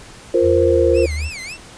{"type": "chord", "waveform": "sine", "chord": "F suspended fourth", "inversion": "none", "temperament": "equal", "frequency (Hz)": [349.2, 466.2, 523.3], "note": ["F4", "Bb4", "C5"], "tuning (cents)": [0, 0, 0], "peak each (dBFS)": -16, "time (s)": [0.34, 1.06], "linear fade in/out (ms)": 5}
{"type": "tone with pitch glide", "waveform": "sine", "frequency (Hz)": [85.8, 76], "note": ["F2", "D#2"], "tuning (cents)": [-30, -40], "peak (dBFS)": -20, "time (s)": [0.41, 1.31], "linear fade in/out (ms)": 50, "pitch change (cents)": -210, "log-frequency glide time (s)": [0.6, 0.96]}
{"type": "tone with vibrato", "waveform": "sawtooth", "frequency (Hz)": 2349, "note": "D7", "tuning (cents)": 0, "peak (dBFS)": -25, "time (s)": [0.93, 1.58], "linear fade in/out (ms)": 50, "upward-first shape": "sine", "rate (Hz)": 3.6, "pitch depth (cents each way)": 240}
{"effects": ["pink hiss -40 dBFS RMS until 1.77 s", "resampled to 22050 Hz"]}